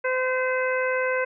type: harmonic tone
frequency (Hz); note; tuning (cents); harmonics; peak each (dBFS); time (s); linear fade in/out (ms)
513; C5; -34; 1 / 2 / 3 / 4 / 5; -24 / -31 / -28 / -31 / -35; 0.04-1.25; 10
effects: none